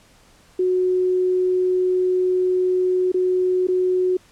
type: tone with dropouts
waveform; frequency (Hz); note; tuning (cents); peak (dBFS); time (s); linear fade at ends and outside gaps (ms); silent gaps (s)
sine; 367; F#4; -14; -16; 0.59-4.17; 5; 3.119-3.142 / 3.671-3.684
effects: pink hiss -53 dBFS RMS until 4.31 s + low-pass 10000 Hz 12 dB/octave